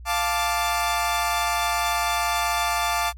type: chord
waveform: sawtooth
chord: D minor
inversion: first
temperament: equal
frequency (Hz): 698.5 / 880 / 1174.7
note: F5 / A5 / D6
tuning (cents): 0 / 0 / 0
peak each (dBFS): -22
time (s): 0.05-3.13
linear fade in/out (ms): 50
effects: added 60 Hz sine -37 dBFS peak until 3.17 s + MP3 64 kbps